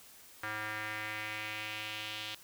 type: tone with band-pass filter sweep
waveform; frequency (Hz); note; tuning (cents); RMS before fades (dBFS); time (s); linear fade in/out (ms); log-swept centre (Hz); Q
square; 107.3; A2; -43; -40; 0.43-2.35; 5; 1600 to 3300; 2.6
effects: white hiss -56 dBFS RMS until 2.43 s